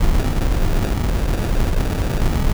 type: noise with sample-and-hold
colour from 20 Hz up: brown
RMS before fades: -17 dBFS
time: 0-2.53 s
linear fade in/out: 10 ms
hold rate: 1050 Hz
effects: none